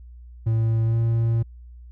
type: tone with pitch glide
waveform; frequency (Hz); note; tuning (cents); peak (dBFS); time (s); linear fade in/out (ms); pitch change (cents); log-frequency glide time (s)
triangle; 112.7 to 114.8; A2 to A#2; +42 to -26; -16; 0.46-1.43; 10; +32; 0.85-0.96
effects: added 60 Hz sine -40 dBFS peak until 1.91 s